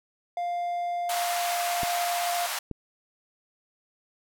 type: tone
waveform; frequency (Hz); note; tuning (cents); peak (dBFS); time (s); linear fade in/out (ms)
triangle; 700; F5; +4; -25; 0.37-2.46; 2
type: band-pass noise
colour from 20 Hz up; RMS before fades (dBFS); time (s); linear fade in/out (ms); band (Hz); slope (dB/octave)
pink; -32; 1.09-2.59; 5; 650 to 16000; 48
type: clicks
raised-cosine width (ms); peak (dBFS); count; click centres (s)
3; -21; 2; 1.833 / 2.713
effects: none